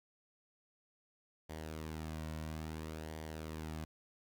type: tone with flanger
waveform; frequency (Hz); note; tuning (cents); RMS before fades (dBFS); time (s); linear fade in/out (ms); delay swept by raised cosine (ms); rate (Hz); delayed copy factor
sawtooth; 78.6; D#2; +18; -44; 1.49-3.85; 10; 0.75 to 2.45; 0.59; -0.5
effects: 11-bit